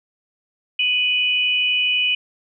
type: tone pair together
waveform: sine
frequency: 2492 / 2960 Hz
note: D#7 / F#7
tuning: +2 / 0 cents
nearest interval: minor third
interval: 298 cents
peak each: -19 dBFS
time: 0.79-2.15 s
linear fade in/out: 5 ms
effects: none